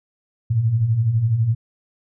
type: beating tone pair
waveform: sine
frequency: 103.83 / 115.83 Hz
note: G#2 / A#2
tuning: 0 / -11 cents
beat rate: 12 Hz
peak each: -24 / -16 dBFS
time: 0.5-1.55 s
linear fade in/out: 10 ms
effects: none